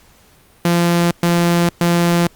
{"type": "tone bursts", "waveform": "sawtooth", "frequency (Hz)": 172, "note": "F3", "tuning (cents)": -26, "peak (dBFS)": -8, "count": 3, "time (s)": [0.65, 2.27], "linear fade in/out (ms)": 2, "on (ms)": 460, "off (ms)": 120, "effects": ["pink hiss -50 dBFS RMS until 2.35 s", "Opus 48 kbps"]}